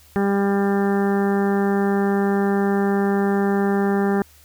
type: harmonic tone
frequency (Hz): 198.9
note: G3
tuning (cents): +25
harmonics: 1 / 2 / 3 / 4 / 5 / 6 / 7 / 8 / 9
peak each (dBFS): -19 / -21 / -35 / -27 / -37 / -35 / -36 / -35 / -35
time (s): 0.16-4.22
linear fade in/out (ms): 0
effects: added 76 Hz sine -52 dBFS peak until 4.44 s + white hiss -52 dBFS RMS until 4.44 s